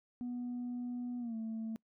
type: tone with pitch glide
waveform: sine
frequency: 244.7 to 223.1 Hz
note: B3 to A3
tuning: -16 to +24 cents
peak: -35 dBFS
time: 0.21-1.76 s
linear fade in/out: 0 ms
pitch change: -160 cents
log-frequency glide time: 1.19-1.36 s
effects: noise-tail reverb RT60 0.1 s tail -26 dB re dry + tanh soft clip ceiling -35 dBFS